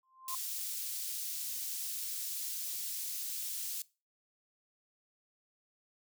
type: tone with exponential growth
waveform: sine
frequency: 1046.5 Hz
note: C6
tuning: in tune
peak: -37 dBFS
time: 0.03-0.35 s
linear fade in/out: 2 ms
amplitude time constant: 69 ms
type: high-pass noise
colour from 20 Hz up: white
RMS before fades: -39 dBFS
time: 0.28-3.82 s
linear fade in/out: 2 ms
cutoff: 4400 Hz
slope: 12 dB/octave
effects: noise-tail reverb RT60 0.3 s tail -21 dB re dry